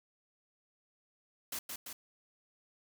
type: noise with echo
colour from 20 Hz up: white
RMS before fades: -39 dBFS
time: 1.52-1.59 s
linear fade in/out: 5 ms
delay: 170 ms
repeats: 2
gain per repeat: -3 dB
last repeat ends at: 1.93 s
effects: none